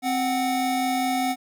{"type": "tone pair together", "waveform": "square", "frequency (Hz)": [261.6, 739.9], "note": ["C4", "F#5"], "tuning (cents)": [0, 0], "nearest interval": "octave + tritone", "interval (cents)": 1800, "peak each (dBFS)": [-26, -25], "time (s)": [0.02, 1.36], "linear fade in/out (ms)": 50, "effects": []}